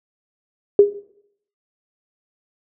sine tone with exponential decay, 406.3 Hz, G#4, 38 cents flat, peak -3 dBFS, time 0.79-0.94 s, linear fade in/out 2 ms, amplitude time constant 32 ms, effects noise-tail reverb RT60 0.7 s tail -17 dB re dry

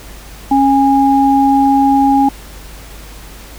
sine tone pair together, 273.7 / 821 Hz, C#4 / G#5, -22 / -20 cents, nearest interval octave + perfect fifth, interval 1902 cents, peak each -10 dBFS, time 0.51-2.29 s, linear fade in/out 5 ms, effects added 50 Hz sine -33 dBFS peak until 3.58 s + pink hiss -36 dBFS RMS until 3.58 s

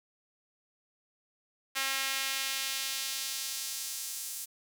sawtooth tone with high-pass filter sweep, 269.5 Hz, C#4, 49 cents flat, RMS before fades -35 dBFS, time 1.75-4.46 s, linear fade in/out 20 ms, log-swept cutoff 1800 to 8100 Hz, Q 0.9, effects none

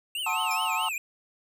square tone with vibrato, 2695 Hz, E7, 38 cents sharp, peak -30 dBFS, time 0.15-0.98 s, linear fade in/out 2 ms, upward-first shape triangle, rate 4.7 Hz, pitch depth 250 cents each way
triangle chord, F# diminished seventh, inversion none, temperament just, 740 / 888 / 1065.6 / 1278.7 Hz, F#5 / A5 / C6 / Eb6, 0 / +16 / +31 / +47 cents, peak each -33 / -28 / -31 / -31 dBFS, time 0.26-0.89 s, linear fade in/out 5 ms
sawtooth tone with exponential decay, 5274 Hz, E8, in tune, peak -29 dBFS, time 0.51-0.77 s, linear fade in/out 1 ms, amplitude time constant 56 ms
effects none

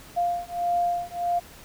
sine beating tone pair, 698.5 / 700.1 Hz, F5 / F5, 0 / +4 cents, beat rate 1.6 Hz, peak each -26 dBFS, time 0.16-1.4 s, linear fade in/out 20 ms, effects pink hiss -47 dBFS RMS until 1.64 s

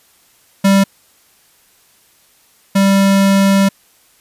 square tone pair in turn, 196 / 196 Hz, G3 / G3, 0 / 0 cents, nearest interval unison, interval 0 cents, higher neither, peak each -8 / -9 dBFS, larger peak first, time 0.64-0.84 / 2.75-3.69 s, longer second, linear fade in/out 10 ms, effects white hiss -52 dBFS RMS until 4.2 s + resampled to 32000 Hz

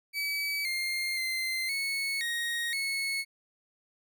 30% pulse tone with pitch steps, 2287 / 2116 / 2078 / 2204 / 1876 / 2195 Hz, D7 / C7 / C7 / C#7 / A#6 / C#7, -47 / +19 / -12 / -11 / +11 / -18 cents, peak -27 dBFS, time 0.13-3.25 s, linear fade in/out 50 ms, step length 520 ms, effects none

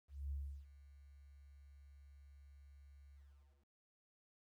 sine tone with ADSR envelope, 70 Hz, C#2, 18 cents sharp, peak -39 dBFS, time 0.08-3.69 s, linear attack 230 ms, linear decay 340 ms, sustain -19 dB, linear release 530 ms, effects 13-bit

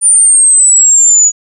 sine exponential sweep, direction down, 9300 to 6810 Hz, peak -3 dBFS, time 0.01-1.32 s, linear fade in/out 50 ms, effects none

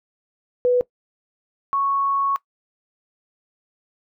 sine tone pair in turn, 493.9 / 1106.8 Hz, B4 / C#6, 0 / -3 cents, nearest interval octave + major second, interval 1397 cents, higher second, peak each -14 / -18 dBFS, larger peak first, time 0.65-0.81 / 1.73-2.36 s, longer second, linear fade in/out 0 ms, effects noise-tail reverb RT60 0.1 s tail -20 dB re dry

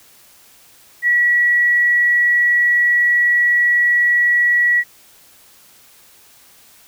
sine tone, 1932 Hz, B6, 39 cents flat, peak -11 dBFS, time 1.02-4.84 s, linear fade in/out 50 ms, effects white hiss -48 dBFS RMS until 6.87 s

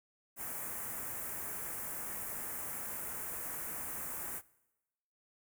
white band-stop noise, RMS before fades -41 dBFS, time 0.36-4.42 s, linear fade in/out 50 ms, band 2000 to 8000 Hz, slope 24 dB/octave, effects noise-tail reverb RT60 1.0 s tail -22 dB re dry

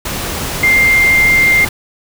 sine tone in noise, 2102 Hz, C7, 7 cents sharp, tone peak -7 dBFS, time 0.63-1.65 s, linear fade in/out 5 ms, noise pink, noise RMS -20 dBFS, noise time 0.05-1.69 s, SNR +10 dB, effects none

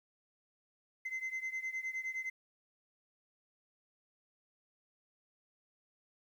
sine beating tone pair, 2058 / 2067.7 Hz, C7 / C7, -29 / -21 cents, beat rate 9.7 Hz, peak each -37 / -39 dBFS, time 1.05-2.3 s, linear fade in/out 10 ms, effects tanh soft clip ceiling -34 dBFS + 11-bit

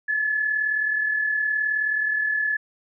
sine tone pair together, 1715.9 / 1755 Hz, A6 / A6, -44 / -5 cents, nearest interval unison, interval 39 cents, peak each -21 / -31 dBFS, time 0.08-2.57 s, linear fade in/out 10 ms, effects none

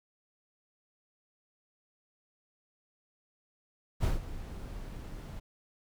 brown noise with ADSR envelope, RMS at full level -26 dBFS, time 4-5.4 s, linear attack 40 ms, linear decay 150 ms, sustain -15 dB, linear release 12 ms, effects none

